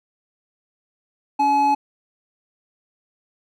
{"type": "tone pair together", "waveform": "triangle", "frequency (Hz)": [284, 851], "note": ["C#4", "G#5"], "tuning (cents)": [42, 42], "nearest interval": "octave + perfect fifth", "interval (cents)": 1900, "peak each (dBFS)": [-23, -13], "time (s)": [1.39, 1.75], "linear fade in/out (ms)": 10, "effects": []}